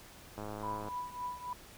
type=click train; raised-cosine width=1 ms; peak=-28 dBFS; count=54; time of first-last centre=0.38-0.885 s; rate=105 Hz
type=tone with tremolo; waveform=sine; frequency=987.8 Hz; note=B5; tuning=in tune; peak=-34 dBFS; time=0.63-1.53 s; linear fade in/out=2 ms; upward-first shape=triangle; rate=3.6 Hz; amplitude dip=85%
effects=pink hiss -54 dBFS RMS until 1.77 s